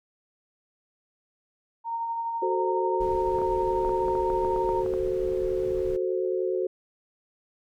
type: tone with tremolo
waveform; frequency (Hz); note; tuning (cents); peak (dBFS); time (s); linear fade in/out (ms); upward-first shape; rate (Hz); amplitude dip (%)
sine; 923; A#5; -17; -26; 1.84-4.85; 50; sine; 12; 30
type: chord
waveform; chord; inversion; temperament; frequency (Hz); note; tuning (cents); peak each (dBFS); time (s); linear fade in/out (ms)
sine; F# diminished; none; equal; 370 / 440 / 523.3; F#4 / A4 / C5; 0 / 0 / 0; -26 / -31 / -31; 2.42-6.67; 5
type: noise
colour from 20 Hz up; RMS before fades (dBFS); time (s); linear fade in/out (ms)
brown; -39; 3-5.97; 10
type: clicks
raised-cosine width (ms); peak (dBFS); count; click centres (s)
1; -22; 12; 3.387 / 3.417 / 3.849 / 3.893 / 4.083 / 4.153 / 4.301 / 4.449 / 4.562 / 4.691 / 4.862 / 4.938
effects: none